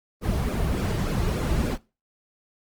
brown noise with flanger, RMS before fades -25 dBFS, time 0.21-1.78 s, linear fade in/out 50 ms, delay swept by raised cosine 0.99 to 4.09 ms, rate 3.4 Hz, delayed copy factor -0.7, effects noise-tail reverb RT60 0.3 s tail -21 dB re dry + Opus 24 kbps

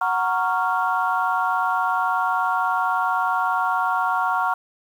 sine chord, Gb major seventh, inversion none, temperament equal with one note detuned, 740 / 932.3 / 1108.7 / 1388.9 Hz, Gb5 / Bb5 / Db6 / F6, 0 / 0 / 0 / -10 cents, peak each -24 dBFS, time 0.01-4.54 s, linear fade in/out 5 ms, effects tanh soft clip ceiling -9 dBFS + 8-bit

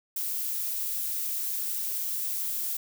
violet noise, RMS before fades -31 dBFS, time 0.16-2.77 s, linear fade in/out 5 ms, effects none

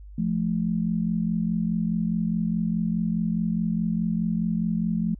sine tone pair together, 172.5 / 217.3 Hz, F3 / A3, -21 / -21 cents, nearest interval major third, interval 400 cents, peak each -25 dBFS, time 0.18-5.15 s, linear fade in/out 5 ms, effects added 50 Hz sine -40 dBFS peak until 5.19 s

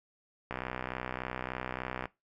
click train, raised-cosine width 0.5 ms, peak -20 dBFS, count 99, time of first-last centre 0.51-2.056 s, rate 63.4 Hz, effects noise-tail reverb RT60 0.2 s tail -19 dB re dry

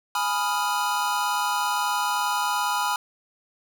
square chord, F half-diminished seventh, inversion first, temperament equal, 830.6 / 987.8 / 1244.5 / 1396.9 Hz, Ab5 / Cb6 / Eb6 / F6, 0 / 0 / 0 / 0 cents, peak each -29 / -27 / -31 / -31 dBFS, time 0.15-2.96 s, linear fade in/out 2 ms, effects none

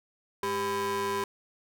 45% pulse ring-modulated tone, 302.6 Hz, D#4, 48 cents flat, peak -25 dBFS, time 0.43-1.24 s, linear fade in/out 2 ms, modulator 699 Hz, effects none

